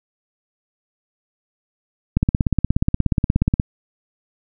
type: click train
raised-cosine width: 5 ms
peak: -3 dBFS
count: 25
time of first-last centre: 2.17-3.599 s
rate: 16.8 Hz
effects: none